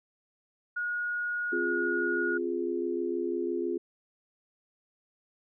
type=tone; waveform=sine; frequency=1444 Hz; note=F#6; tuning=43 cents flat; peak=-29 dBFS; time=0.76-2.38 s; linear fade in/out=10 ms
type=chord; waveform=sine; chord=F minor; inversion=second; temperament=equal; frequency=261.6 / 349.2 / 415.3 Hz; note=C4 / F4 / Ab4; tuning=0 / 0 / 0 cents; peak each=-36 / -30 / -34 dBFS; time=1.52-3.78 s; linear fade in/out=10 ms
effects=none